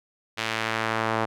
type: tone with band-pass filter sweep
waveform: sawtooth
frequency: 111.7 Hz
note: A2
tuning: 27 cents sharp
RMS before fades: -27 dBFS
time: 0.37-1.26 s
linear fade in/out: 20 ms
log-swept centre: 2800 to 950 Hz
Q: 1
effects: none